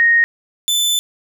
sine / sawtooth tone pair in turn, 1863 / 3517 Hz, A#6 / A7, -2 / -1 cents, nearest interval major seventh, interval 1101 cents, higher second, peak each -9 / -11 dBFS, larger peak first, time 0-0.24 / 0.68-0.99 s, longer second, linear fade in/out 0 ms, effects none

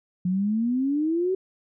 sine exponential sweep, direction up, 177.1 to 384.4 Hz, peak -21 dBFS, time 0.25-1.35 s, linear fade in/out 5 ms, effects none

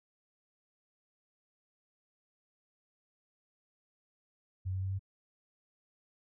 sine tone with pitch steps, 93.3 / 94.38 / 95.48 / 96.59 Hz, F#2 / F#2 / G2 / G2, +15 / +35 / -45 / -25 cents, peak -32 dBFS, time 4.65-4.994 s, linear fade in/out 20 ms, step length 86 ms, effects none

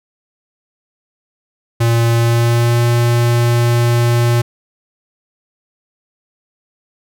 square tone with pitch glide, 116.54 to 118.99 Hz, A#2 to A#2, 0 to +36 cents, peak -11 dBFS, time 1.8-4.42 s, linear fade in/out 10 ms, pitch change +36 cents, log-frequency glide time 2.14-2.84 s, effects none

